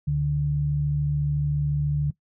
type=tone pair together; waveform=sine; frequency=71.52 / 145.5 Hz; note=D2 / D3; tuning=-45 / -16 cents; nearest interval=octave; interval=1229 cents; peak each=-31 / -21 dBFS; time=0.07-2.11 s; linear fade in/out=10 ms; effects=noise-tail reverb RT60 0.1 s tail -19 dB re dry